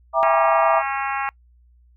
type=chord; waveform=sine; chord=E half-diminished seventh; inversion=none; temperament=just; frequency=659.3 / 791.1 / 949.3 / 1186.7 Hz; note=E5 / G5 / Bb5 / D6; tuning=0 / +16 / +31 / +18 cents; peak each=-18 / -23 / -21 / -20 dBFS; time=0.13-0.83 s; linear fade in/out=50 ms
type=harmonic tone; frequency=272.9 Hz; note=C#4; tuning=27 cents flat; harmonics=3 / 4 / 5 / 6 / 7 / 8 / 9 / 10; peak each=-26 / -28 / -30 / -32 / -33 / -34 / -35 / -36 dBFS; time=0.23-1.29 s; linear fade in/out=0 ms
effects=noise-tail reverb RT60 0.1 s tail -26 dB re dry + added 60 Hz sine -51 dBFS peak until 1.96 s